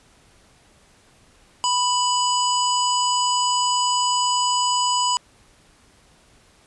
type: harmonic tone with a mistuned harmonic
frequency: 990 Hz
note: B5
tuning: 4 cents sharp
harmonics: 1 / 3 / 5 / 7 / 8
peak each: -20 / -25 / -27 / -28 / -29 dBFS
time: 1.64-5.17 s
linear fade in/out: 0 ms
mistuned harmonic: 8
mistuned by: -18 cents
effects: pink hiss -55 dBFS RMS until 6.66 s + resampled to 24000 Hz